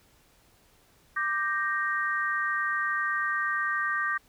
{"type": "chord", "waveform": "sine", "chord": "G minor", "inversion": "second", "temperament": "equal with one note detuned", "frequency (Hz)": [1180.8, 1568, 1864.7], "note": ["D6", "G6", "Bb6"], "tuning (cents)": [9, 0, 0], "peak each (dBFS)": -30, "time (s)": [1.16, 4.18], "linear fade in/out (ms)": 10, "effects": ["pink hiss -62 dBFS RMS until 4.28 s"]}